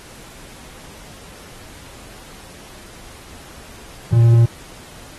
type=tone; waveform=triangle; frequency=116.54 Hz; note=A#2; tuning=in tune; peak=-6 dBFS; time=4.12-4.46 s; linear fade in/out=10 ms; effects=pink hiss -41 dBFS RMS until 5.18 s + AAC 32 kbps